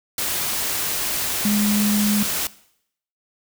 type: tone in noise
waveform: sine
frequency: 207.6 Hz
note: G#3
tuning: in tune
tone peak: -17 dBFS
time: 1.45-2.23 s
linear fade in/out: 2 ms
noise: white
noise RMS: -24 dBFS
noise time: 0.18-2.47 s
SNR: +4 dB
effects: noise-tail reverb RT60 0.7 s tail -19 dB re dry